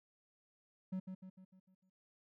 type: tone with echo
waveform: triangle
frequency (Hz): 187.2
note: F#3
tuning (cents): +20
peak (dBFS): -35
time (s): 0.92-1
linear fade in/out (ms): 10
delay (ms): 150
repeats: 6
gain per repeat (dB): -6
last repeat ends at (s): 1.9
effects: none